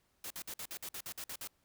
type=noise bursts; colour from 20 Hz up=white; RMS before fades=-43 dBFS; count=11; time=0.24-1.474 s; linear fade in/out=2 ms; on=64 ms; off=53 ms; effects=pink hiss -75 dBFS RMS until 1.64 s